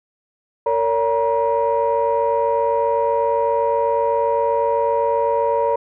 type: tone cluster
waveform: sine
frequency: 459.2 / 567 / 950 Hz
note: A#4 / C#5 / A#5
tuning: -26 / +39 / +33 cents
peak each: -19 dBFS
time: 0.66-5.76 s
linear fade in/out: 5 ms
effects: tanh soft clip ceiling -9 dBFS